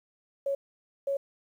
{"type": "tone bursts at uneven times", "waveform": "sine", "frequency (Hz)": 554.4, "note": "C#5", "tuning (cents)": 0, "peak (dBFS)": -26, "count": 2, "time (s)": [[0.46, 0.55], [1.07, 1.17]], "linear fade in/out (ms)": 5, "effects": ["10-bit"]}